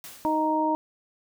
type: noise with exponential decay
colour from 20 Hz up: white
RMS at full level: -40 dBFS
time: 0.04-0.73 s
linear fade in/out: 1 ms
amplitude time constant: 150 ms
type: harmonic tone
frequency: 311.1 Hz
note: D#4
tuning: in tune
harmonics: 1 / 2 / 3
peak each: -26 / -29 / -24 dBFS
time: 0.25-0.75 s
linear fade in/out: 0 ms
effects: none